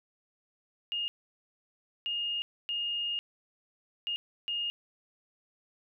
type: tone bursts at uneven times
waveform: sine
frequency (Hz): 2842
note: F7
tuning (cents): +30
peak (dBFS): -30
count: 5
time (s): 0.92-1.08 / 2.06-2.42 / 2.69-3.19 / 4.07-4.16 / 4.48-4.7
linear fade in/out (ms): 0
effects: none